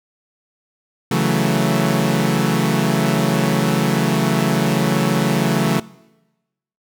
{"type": "chord", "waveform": "sawtooth", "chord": "F# minor seventh", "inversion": "second", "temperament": "equal", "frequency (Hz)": [138.59, 164.81, 185, 220], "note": ["C#3", "E3", "F#3", "A3"], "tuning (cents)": [0, 0, 0, 0], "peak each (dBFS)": -17, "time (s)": [1.11, 5.8], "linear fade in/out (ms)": 5, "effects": ["noise-tail reverb RT60 1.0 s tail -21 dB re dry"]}